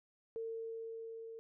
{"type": "tone with level ramp", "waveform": "sine", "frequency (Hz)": 452.8, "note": "A4", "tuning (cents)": 50, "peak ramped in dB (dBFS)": [-38, -46], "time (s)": [0.36, 1.39], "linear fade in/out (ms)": 0, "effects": []}